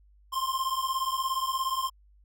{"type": "beating tone pair", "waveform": "square", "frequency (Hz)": [1046.5, 1063.5], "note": ["C6", "C6"], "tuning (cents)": [0, 28], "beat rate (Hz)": 17, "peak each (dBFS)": -31, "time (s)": [0.32, 1.9], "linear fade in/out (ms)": 20, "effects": ["added 50 Hz sine -56 dBFS peak until 2.24 s"]}